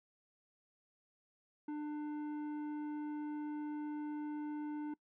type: tone with tanh clipping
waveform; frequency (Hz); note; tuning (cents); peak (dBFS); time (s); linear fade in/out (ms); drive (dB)
sine; 298.7; D4; +29; -40; 1.68-4.94; 5; 10
effects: noise-tail reverb RT60 0.1 s tail -23 dB re dry